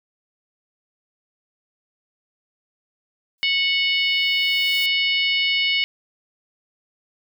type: noise with exponential growth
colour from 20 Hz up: blue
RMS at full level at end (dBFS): -34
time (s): 3.38-4.86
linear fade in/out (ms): 1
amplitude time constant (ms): 320
type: harmonic tone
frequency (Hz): 736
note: F#5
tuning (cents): -9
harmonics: 3 / 4 / 5 / 6 / 7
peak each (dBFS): -21 / -21 / -29 / -29 / -34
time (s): 3.43-5.84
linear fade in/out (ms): 0
effects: none